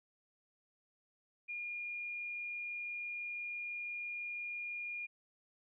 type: tone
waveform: sine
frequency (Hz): 2422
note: D#7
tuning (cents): -47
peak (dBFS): -39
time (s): 1.48-5.07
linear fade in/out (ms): 20
effects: none